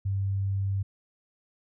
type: tone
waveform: sine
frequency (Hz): 97.9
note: G2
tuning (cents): -2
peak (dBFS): -25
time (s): 0.05-0.83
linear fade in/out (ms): 10
effects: none